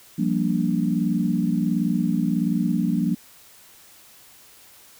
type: chord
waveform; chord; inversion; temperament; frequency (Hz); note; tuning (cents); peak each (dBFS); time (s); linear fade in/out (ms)
sine; G minor seventh; third; equal with one note detuned; 174.61 / 196 / 233.1 / 291.1; F3 / G3 / Bb3 / D4; 0 / 0 / 0 / -15; -24 / -25 / -24 / -27; 0.18-3.15; 10
effects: white hiss -50 dBFS RMS until 4.99 s